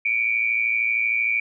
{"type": "tone pair together", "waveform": "sine", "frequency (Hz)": [2274, 2387], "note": ["C#7", "D7"], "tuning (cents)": [44, 28], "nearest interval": "minor second", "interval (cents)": 84, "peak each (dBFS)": -22, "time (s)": [0.05, 1.4], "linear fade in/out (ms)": 5, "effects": []}